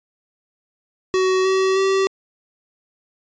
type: tone with pitch steps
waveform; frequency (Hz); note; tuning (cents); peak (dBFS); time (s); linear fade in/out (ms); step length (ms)
square; 374.7 / 380.4 / 386.1; F#4 / F#4 / G4; +22 / +48 / -26; -16; 1.14-2.07; 0; 310
effects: resampled to 16000 Hz